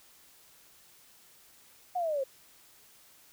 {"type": "linear sweep", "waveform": "sine", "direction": "down", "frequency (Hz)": [740, 518], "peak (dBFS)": -28, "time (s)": [1.95, 2.24], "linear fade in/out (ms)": 10, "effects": ["white hiss -59 dBFS RMS until 3.32 s"]}